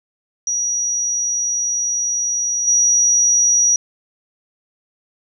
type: tone with level steps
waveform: sine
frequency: 5790 Hz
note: F#8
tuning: 38 cents flat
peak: -17 / -11 dBFS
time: 0.47-3.76 s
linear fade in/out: 2 ms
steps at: 2.67 s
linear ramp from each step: 10 ms
effects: none